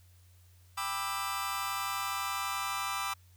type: chord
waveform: sawtooth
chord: E minor seventh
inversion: first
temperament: just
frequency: 791.1 / 988.9 / 1186.7 / 1318.5 Hz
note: G5 / B5 / D6 / E6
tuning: +16 / +2 / +18 / 0 cents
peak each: -37 / -35 / -32 / -35 dBFS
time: 0.77-3.14 s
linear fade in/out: 10 ms
effects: added 90 Hz sine -57 dBFS peak until 3.36 s + white hiss -67 dBFS RMS until 3.36 s